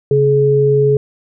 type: tone pair together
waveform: sine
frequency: 136.92 / 423.3 Hz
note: C#3 / G#4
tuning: -21 / +33 cents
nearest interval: octave + minor sixth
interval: 1954 cents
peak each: -14 / -10 dBFS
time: 0.11-0.97 s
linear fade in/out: 2 ms
effects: none